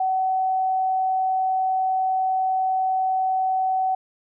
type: tone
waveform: sine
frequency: 755 Hz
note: F#5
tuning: 35 cents sharp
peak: -19 dBFS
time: 0-3.95 s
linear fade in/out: 5 ms
effects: none

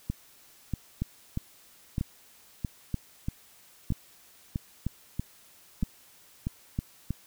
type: two click trains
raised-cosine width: 5 ms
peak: -16 / -17 dBFS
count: 7 / 12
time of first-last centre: 1.02-6.789 / 0.1-7.106 s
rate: 1.04 / 1.57 Hz
effects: white hiss -57 dBFS RMS until 7.26 s

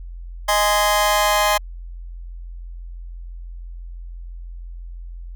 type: chord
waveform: sawtooth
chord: Ab major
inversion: second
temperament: just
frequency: 623 / 830.6 / 1038.3 Hz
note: Eb5 / Ab5 / C6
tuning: +2 / 0 / -14 cents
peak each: -16 dBFS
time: 0.48-1.58 s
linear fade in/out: 10 ms
effects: added 43 Hz sine -31 dBFS peak until 5.35 s

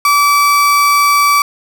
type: tone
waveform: 35% pulse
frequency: 1154 Hz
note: D6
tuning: 31 cents flat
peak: -6 dBFS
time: 0.05-1.42 s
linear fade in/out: 2 ms
effects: none

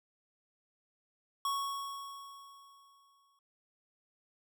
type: tone with exponential decay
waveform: square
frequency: 1108.7 Hz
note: C#6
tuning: in tune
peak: -31 dBFS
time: 1.45-3.39 s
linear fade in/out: 2 ms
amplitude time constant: 420 ms
effects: none

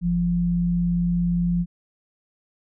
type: tone pair together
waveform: sine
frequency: 48.74 / 173.7 Hz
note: G1 / F3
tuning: -9 / -9 cents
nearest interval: octave + minor seventh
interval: 2200 cents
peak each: -29 / -19 dBFS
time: 0.01-1.66 s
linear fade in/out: 50 ms
effects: none

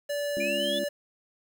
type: tone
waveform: square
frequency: 579 Hz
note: D5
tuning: 25 cents flat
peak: -29 dBFS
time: 0.09-0.89 s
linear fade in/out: 10 ms
type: harmonic tone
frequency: 69.3 Hz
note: C#2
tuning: in tune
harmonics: 3 / 4 / 5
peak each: -36 / -36 / -36 dBFS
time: 0.37-0.84 s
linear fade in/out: 0 ms
type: linear sweep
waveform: triangle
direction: up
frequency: 2359 to 3520 Hz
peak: -28 dBFS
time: 0.4-0.79 s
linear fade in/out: 5 ms
effects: 9-bit

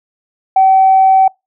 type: tone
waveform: sine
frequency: 765 Hz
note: G5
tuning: 42 cents flat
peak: -4 dBFS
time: 0.56-1.28 s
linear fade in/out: 5 ms
effects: noise-tail reverb RT60 0.2 s tail -26 dB re dry + tanh soft clip ceiling 0 dBFS

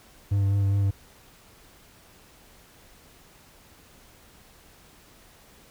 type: tone with vibrato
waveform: triangle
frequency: 99.2 Hz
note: G2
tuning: 21 cents sharp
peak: -18 dBFS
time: 0.31-0.91 s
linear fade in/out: 10 ms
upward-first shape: sine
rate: 4.9 Hz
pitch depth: 18 cents each way
effects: pink hiss -54 dBFS RMS until 5.7 s

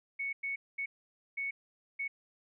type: tone bursts at uneven times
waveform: sine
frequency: 2217 Hz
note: C#7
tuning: in tune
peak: -33 dBFS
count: 5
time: 0.19-0.33 / 0.43-0.56 / 0.78-0.86 / 1.37-1.51 / 1.99-2.08 s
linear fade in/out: 10 ms
effects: none

